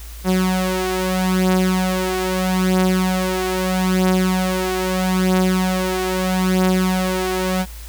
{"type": "beating tone pair", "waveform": "sawtooth", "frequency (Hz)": [185, 185.78], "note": ["F#3", "F#3"], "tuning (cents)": [0, 7], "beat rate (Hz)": 0.78, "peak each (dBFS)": [-17, -14], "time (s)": [0.24, 7.66], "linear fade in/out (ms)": 50, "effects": ["added 56 Hz sine -32 dBFS peak until 7.88 s", "white hiss -41 dBFS RMS until 7.88 s"]}